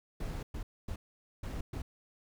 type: noise bursts at uneven times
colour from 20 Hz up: brown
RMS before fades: -38 dBFS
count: 5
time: 0.2-0.43 / 0.54-0.63 / 0.88-0.96 / 1.43-1.61 / 1.73-1.82 s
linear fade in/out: 5 ms
effects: none